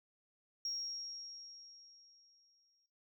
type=tone with exponential decay; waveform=sine; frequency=5588 Hz; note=F8; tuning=in tune; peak=-35 dBFS; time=0.65-2.86 s; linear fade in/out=2 ms; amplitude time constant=480 ms; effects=noise-tail reverb RT60 0.3 s tail -17 dB re dry + tanh soft clip ceiling -32 dBFS